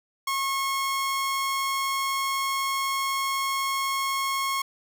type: tone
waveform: sawtooth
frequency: 1088 Hz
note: C#6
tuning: 33 cents flat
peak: -21 dBFS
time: 0.27-4.62 s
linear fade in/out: 5 ms
effects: none